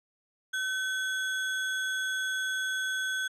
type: tone with sample-and-hold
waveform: sine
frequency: 1527 Hz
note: G6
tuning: 46 cents flat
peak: -28 dBFS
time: 0.53-3.28 s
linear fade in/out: 10 ms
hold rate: 4900 Hz
effects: low-pass 8000 Hz 12 dB/octave